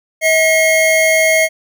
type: tone pair together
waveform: square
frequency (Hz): 640 / 2153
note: D#5 / C7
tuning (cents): +49 / +49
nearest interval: octave + major sixth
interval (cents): 2100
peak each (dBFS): -13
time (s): 0.21-1.49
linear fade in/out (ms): 50
effects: none